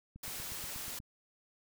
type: click train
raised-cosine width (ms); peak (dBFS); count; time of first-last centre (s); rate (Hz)
5; -37; 8; 0.16-1.001; 8.32
type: noise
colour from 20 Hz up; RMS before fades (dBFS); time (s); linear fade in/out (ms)
white; -42; 0.23-0.99; 5
effects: none